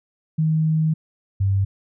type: tone pair in turn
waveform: sine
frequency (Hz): 157.7 / 97.78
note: D#3 / G2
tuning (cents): +24 / -4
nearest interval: minor sixth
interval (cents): 828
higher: first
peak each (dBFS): -16 / -16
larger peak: neither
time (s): 0.38-0.94 / 1.4-1.65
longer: first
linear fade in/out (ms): 10
effects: none